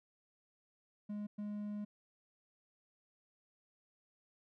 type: tone bursts at uneven times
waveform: triangle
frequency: 207.7 Hz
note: G#3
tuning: in tune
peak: -37 dBFS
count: 2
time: 1.09-1.27 / 1.38-1.85 s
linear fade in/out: 10 ms
effects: none